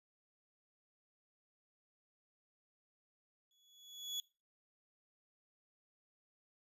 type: tone with exponential growth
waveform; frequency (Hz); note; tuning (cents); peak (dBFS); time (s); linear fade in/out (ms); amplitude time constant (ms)
35% pulse; 3388; G#7; +34; -34; 3.51-4.2; 1; 150
effects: noise-tail reverb RT60 0.3 s tail -21 dB re dry + resampled to 32000 Hz